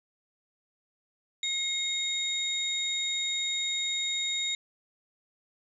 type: tone cluster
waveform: sine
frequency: 2141 / 3736 / 7160 Hz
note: C7 / A#7 / A8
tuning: +39 / +3 / +29 cents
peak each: -35 / -29 / -37 dBFS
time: 1.43-4.55 s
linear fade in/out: 2 ms
effects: none